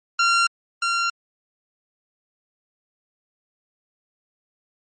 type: tone with echo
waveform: sawtooth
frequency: 1378 Hz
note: F6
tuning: 24 cents flat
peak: -12 dBFS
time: 0.19-0.47 s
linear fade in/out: 5 ms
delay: 630 ms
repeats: 1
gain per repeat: -4 dB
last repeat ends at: 1.1 s
effects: MP3 32 kbps